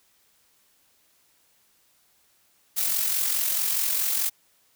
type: noise with amplitude modulation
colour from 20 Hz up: blue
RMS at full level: -23 dBFS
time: 2.76-4.3 s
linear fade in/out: 20 ms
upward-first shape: sine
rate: 44.7 Hz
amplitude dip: 45%
effects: white hiss -64 dBFS RMS until 4.75 s